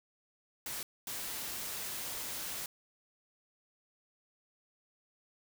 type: noise bursts at uneven times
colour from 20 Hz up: white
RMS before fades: -40 dBFS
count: 2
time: 0.66-0.83 / 1.07-2.66 s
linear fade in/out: 2 ms
effects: none